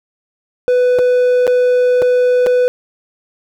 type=tone with dropouts; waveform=triangle; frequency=497.1 Hz; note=B4; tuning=11 cents sharp; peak=-7 dBFS; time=0.68-2.68 s; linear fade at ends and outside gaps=0 ms; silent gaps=0.987-0.991 / 1.468-1.477 / 2.019-2.023 / 2.463-2.468 s; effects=none